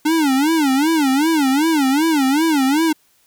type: tone with vibrato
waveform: square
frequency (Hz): 293.7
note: D4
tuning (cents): 0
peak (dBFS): -14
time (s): 0.05-2.93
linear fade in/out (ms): 10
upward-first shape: sine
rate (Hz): 2.6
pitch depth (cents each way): 200
effects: white hiss -58 dBFS RMS until 3.26 s